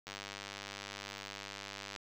click train, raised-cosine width 0.2 ms, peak -25 dBFS, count 190, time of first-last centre 0.07-1.962 s, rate 99.9 Hz, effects 9-bit

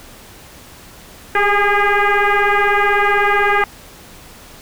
sine tone with frequency modulation, 400 Hz, G4, 35 cents sharp, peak -11 dBFS, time 1.35-3.64 s, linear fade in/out 2 ms, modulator 408 Hz, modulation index 4.4, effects pink hiss -40 dBFS RMS until 4.61 s

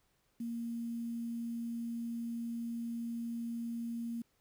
sine tone with quantisation, 233.1 Hz, A#3, in tune, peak -36 dBFS, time 0.4-4.22 s, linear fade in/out 5 ms, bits 10, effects pink hiss -75 dBFS RMS until 4.4 s

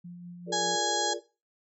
sine tone with tremolo, 175.4 Hz, F3, 8 cents sharp, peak -39 dBFS, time 0.04-0.76 s, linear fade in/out 10 ms, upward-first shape sine, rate 5.1 Hz, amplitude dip 30%
sine chord, Bb dominant seventh, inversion second, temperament just, 349.6 / 419.5 / 466.2 / 582.7 Hz, F4 / Ab4 / Bb4 / D5, +2 / +17 / 0 / -14 cents, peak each -37 dBFS, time 0.46-1.21 s, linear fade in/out 50 ms
harmonic tone, 830.6 Hz, G#5, in tune, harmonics 1 / 2 / 4 / 5 / 6 / 7 / 8 / 9, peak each -30 / -35 / -34 / -34 / -39 / -39 / -37 / -37 dBFS, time 0.52-1.14 s, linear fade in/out 10 ms
effects noise-tail reverb RT60 0.3 s tail -17 dB re dry

